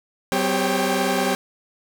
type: tone cluster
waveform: sawtooth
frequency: 189.7 / 255.4 / 398.9 / 546 / 787 Hz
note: F#3 / C4 / G4 / C#5 / G5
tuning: +43 / -42 / +30 / -26 / +7 cents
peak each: -22 dBFS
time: 0.32-1.35 s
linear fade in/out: 0 ms
effects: none